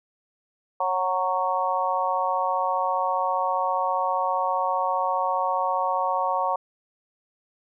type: harmonic tone with a mistuned harmonic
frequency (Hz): 185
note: F#3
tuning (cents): 0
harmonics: 3 / 4 / 5 / 6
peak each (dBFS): -29 / -27 / -26 / -27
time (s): 0.8-6.56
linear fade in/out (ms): 5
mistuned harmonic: 3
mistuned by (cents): -17
effects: none